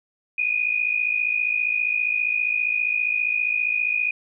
sine tone pair together, 2432 / 2487 Hz, D#7 / D#7, -40 / -1 cents, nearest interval unison, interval 39 cents, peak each -24 / -22 dBFS, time 0.38-4.11 s, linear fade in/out 5 ms, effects none

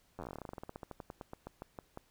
slowing click train, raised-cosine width 1 ms, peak -29 dBFS, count 30, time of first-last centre 0.19-1.974 s, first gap 10 ms, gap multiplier 1.11, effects pink hiss -70 dBFS RMS until 2.1 s

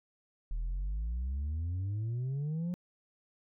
sine exponential sweep, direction up, 37.89 to 181.1 Hz, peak -29 dBFS, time 0.51-2.74 s, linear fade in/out 0 ms, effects tanh soft clip ceiling -31 dBFS

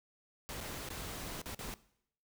pink noise with dropouts, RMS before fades -43 dBFS, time 0.49-1.74 s, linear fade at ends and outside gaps 0 ms, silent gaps 0.605-0.61 / 0.888-0.903 / 1.416-1.458 / 1.547-1.591 s, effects noise-tail reverb RT60 0.7 s tail -19 dB re dry

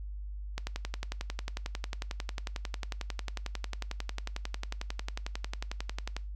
click train, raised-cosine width 0.2 ms, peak -18 dBFS, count 63, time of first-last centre 0.58-6.166 s, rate 11.1 Hz, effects noise-tail reverb RT60 0.3 s tail -20 dB re dry + added 50 Hz sine -37 dBFS peak until 6.35 s

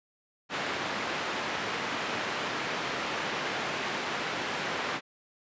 white band-pass noise, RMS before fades -33 dBFS, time 0.49-5.01 s, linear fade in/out 50 ms, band 160 to 2200 Hz, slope 12 dB/octave, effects resampled to 16000 Hz

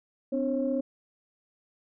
sine tone cluster, 257.2 / 292.7 / 542 Hz, C4 / D4 / C#5, -30 / -6 / -39 cents, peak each -28 / -32 / -29 dBFS, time 0.32-0.81 s, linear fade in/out 10 ms, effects tanh soft clip ceiling -16 dBFS

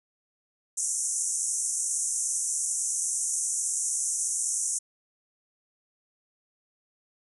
white band-pass noise, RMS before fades -29 dBFS, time 0.77-4.79 s, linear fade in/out 10 ms, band 5900 to 10000 Hz, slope 96 dB/octave, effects none

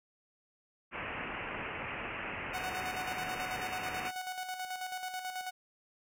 white low-pass noise, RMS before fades -40 dBFS, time 0.91-4.12 s, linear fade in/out 50 ms, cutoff 2800 Hz, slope 96 dB/octave
sawtooth tone with tremolo, 740 Hz, F#5, in tune, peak -32 dBFS, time 2.53-5.51 s, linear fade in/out 20 ms, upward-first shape square, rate 9.2 Hz, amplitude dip 50%
effects none

